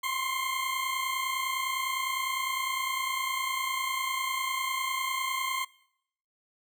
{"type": "tone pair together", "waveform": "20% pulse", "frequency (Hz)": [1042.1, 1072], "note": ["C6", "C6"], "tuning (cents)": [-7, 42], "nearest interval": "unison", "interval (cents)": 49, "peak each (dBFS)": -27, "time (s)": [0.03, 5.65], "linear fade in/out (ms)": 10, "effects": ["noise-tail reverb RT60 0.7 s tail -21 dB re dry"]}